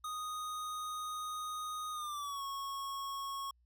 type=tone with pitch glide; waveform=square; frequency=1242 to 1100.1 Hz; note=D#6 to C#6; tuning=-3 to -14 cents; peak=-39 dBFS; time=0.04-3.51 s; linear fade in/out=5 ms; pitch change=-211 cents; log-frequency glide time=1.92-2.43 s; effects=added 60 Hz sine -67 dBFS peak until 3.65 s